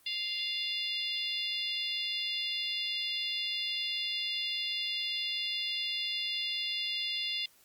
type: harmonic tone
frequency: 698.5 Hz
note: F5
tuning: in tune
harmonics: 3 / 4 / 5 / 6 / 7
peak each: -42 / -37 / -35 / -41 / -40 dBFS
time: 0.06-7.46 s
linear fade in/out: 5 ms
effects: white hiss -63 dBFS RMS until 7.64 s + Opus 32 kbps